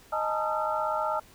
sine tone cluster, 621 / 852 / 908 / 1246 / 1355 Hz, D#5 / G#5 / A#5 / D#6 / E6, -3 / +44 / -46 / +2 / +47 cents, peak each -31 / -32 / -33 / -35 / -32 dBFS, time 0.12-1.2 s, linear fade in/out 10 ms, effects pink hiss -55 dBFS RMS until 1.34 s

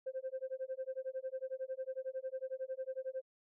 sine tone with tremolo, 523.3 Hz, C5, in tune, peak -34 dBFS, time 0.06-3.22 s, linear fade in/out 10 ms, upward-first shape sine, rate 11 Hz, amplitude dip 100%, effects tanh soft clip ceiling -33 dBFS

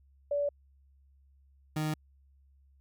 sine / 30% pulse tone pair in turn, 576 / 154.2 Hz, D5 / D#3, -34 / -15 cents, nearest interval octave + major seventh, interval 2281 cents, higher first, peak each -27 dBFS, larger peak neither, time 0.31-0.49 / 1.76-1.94 s, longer neither, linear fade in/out 5 ms, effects added 68 Hz sine -60 dBFS peak until 2.8 s

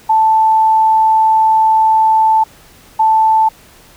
sine tone pair in turn, 880 / 880 Hz, A5 / A5, 0 / 0 cents, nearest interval unison, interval 0 cents, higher neither, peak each -7 dBFS, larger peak neither, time 0.09-2.44 / 2.99-3.49 s, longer first, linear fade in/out 10 ms, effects pink hiss -43 dBFS RMS until 3.96 s

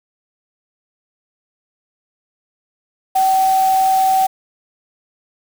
sine tone in noise, 763 Hz, G5, 47 cents flat, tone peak -11 dBFS, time 3.15-4.27 s, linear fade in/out 10 ms, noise white, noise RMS -29 dBFS, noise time 3.15-4.27 s, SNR +15 dB, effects none

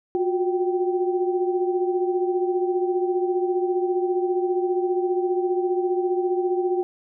sine tone cluster, 359.1 / 374 / 777 Hz, F4 / F#4 / G5, +48 / +19 / -16 cents, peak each -21 / -28 / -30 dBFS, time 0.15-6.83 s, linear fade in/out 0 ms, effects none

